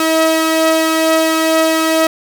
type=tone pair together; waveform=sawtooth; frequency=321.6 / 641 Hz; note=E4 / E5; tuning=-43 / -49 cents; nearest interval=octave; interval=1194 cents; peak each=-10 dBFS; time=0-2.07 s; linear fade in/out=2 ms; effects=none